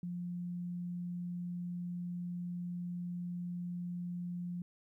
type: tone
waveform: sine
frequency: 176 Hz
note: F3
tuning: 14 cents sharp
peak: -37 dBFS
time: 0.03-4.62 s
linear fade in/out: 2 ms
effects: 13-bit